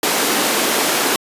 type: high-pass noise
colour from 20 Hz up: pink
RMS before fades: -17 dBFS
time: 0.03-1.16 s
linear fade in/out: 2 ms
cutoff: 240 Hz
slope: 24 dB/octave
effects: resampled to 32000 Hz